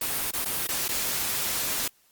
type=noise with dropouts; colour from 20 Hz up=white; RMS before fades=-28 dBFS; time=0.01-1.88 s; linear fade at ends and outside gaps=5 ms; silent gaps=0.31-0.334 / 0.448-0.456 / 0.672-0.687 / 0.882-0.889 s; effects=white hiss -63 dBFS RMS until 2.11 s + Opus 32 kbps